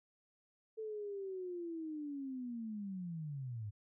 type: linear sweep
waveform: sine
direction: down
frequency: 443.6 to 99.3 Hz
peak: -40 dBFS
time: 0.77-3.71 s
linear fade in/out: 20 ms
effects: none